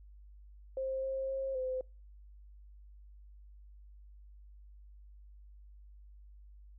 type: tone with pitch steps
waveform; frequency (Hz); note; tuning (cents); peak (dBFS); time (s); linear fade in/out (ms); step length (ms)
sine; 529 / 533 / 536 / 515; C5 / C5 / C5 / C5; +19 / +32 / +42 / -28; -33; 0.77-1.81; 2; 260
effects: noise-tail reverb RT60 0.3 s tail -26 dB re dry + added 50 Hz sine -52 dBFS peak until 6.78 s